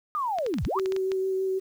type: linear two-way sweep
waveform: sine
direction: down then up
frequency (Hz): 1244.5 to 34.65 to 1244.5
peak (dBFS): -25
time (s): 0.15-0.79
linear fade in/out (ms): 0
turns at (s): 0.65
type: clicks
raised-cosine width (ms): 0.2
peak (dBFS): -19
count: 10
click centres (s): 0.386 / 0.464 / 0.54 / 0.585 / 0.65 / 0.797 / 0.859 / 0.922 / 0.964 / 1.118
type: tone with vibrato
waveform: sine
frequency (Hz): 380.3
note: F#4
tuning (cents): +48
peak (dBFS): -24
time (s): 0.75-1.6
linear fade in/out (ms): 20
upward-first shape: sine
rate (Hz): 6.2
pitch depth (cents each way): 13
effects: 9-bit